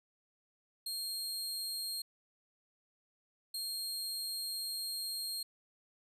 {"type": "tone bursts at uneven times", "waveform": "sawtooth", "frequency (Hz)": 4226, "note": "C8", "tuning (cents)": 16, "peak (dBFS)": -34, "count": 2, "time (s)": [[0.86, 2.02], [3.54, 5.43]], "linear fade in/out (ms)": 5, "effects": ["resampled to 32000 Hz"]}